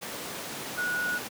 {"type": "tone in noise", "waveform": "sine", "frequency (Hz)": 1460, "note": "F#6", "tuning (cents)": -24, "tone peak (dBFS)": -27, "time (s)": [0.77, 1.19], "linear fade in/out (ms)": 20, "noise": "pink", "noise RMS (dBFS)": -36, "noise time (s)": [0.01, 1.29], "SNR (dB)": 6, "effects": ["high-pass 200 Hz 12 dB/octave"]}